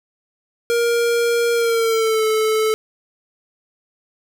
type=tone with pitch glide; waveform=square; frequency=470.1 to 436.1 Hz; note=A#4 to A4; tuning=+15 to -15 cents; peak=-16 dBFS; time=0.7-2.74 s; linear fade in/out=0 ms; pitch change=-130 cents; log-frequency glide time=1.53-2.25 s; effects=none